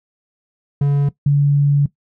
triangle / sine tone pair in turn, 142.2 / 143.02 Hz, C#3 / D3, +45 / -46 cents, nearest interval unison, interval 9 cents, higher second, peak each -10 dBFS, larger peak neither, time 0.81-1.09 / 1.26-1.86 s, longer second, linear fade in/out 5 ms, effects noise-tail reverb RT60 0.1 s tail -17 dB re dry

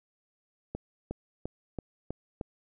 accelerating click train, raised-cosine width 2 ms, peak -21 dBFS, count 6, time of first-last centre 0.75-2.412 s, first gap 360 ms, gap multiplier 0.96, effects none

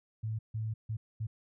sine tone bursts at uneven times, 110 Hz, A2, in tune, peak -32 dBFS, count 4, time 0.23-0.39 / 0.54-0.74 / 0.89-0.97 / 1.2-1.27 s, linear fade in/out 10 ms, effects none

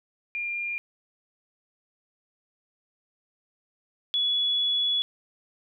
sine tone pair in turn, 2401 / 3396 Hz, D7 / G#7, +38 / +38 cents, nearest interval tritone, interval 600 cents, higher second, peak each -28 / -22 dBFS, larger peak second, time 0.35-0.78 / 4.14-5.02 s, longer second, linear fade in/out 0 ms, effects none

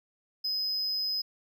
triangle tone, 5050 Hz, D#8, 25 cents sharp, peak -27 dBFS, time 0.44-1.22 s, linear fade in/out 10 ms, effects none

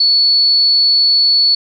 sine tone, 4426 Hz, C#8, 3 cents flat, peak -8 dBFS, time 0-1.55 s, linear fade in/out 5 ms, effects none

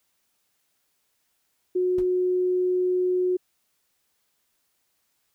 sine tone, 364.3 Hz, F#4, 27 cents flat, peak -20 dBFS, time 1.75-3.37 s, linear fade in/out 10 ms
brown noise with exponential decay, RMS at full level -27 dBFS, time 1.98-2.07 s, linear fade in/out 5 ms, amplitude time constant 19 ms
effects white hiss -72 dBFS RMS until 5.34 s

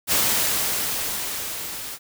white noise with level ramp, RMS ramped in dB -19 to -34 dBFS, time 0.07-1.99 s, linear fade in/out 50 ms, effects none

